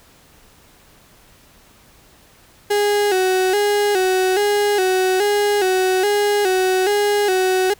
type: tone with vibrato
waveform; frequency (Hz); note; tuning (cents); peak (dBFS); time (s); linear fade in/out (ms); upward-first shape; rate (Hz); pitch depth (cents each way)
35% pulse; 392; G4; 0; -13; 2.7-7.74; 10; square; 1.2; 85
effects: pink hiss -50 dBFS RMS until 7.79 s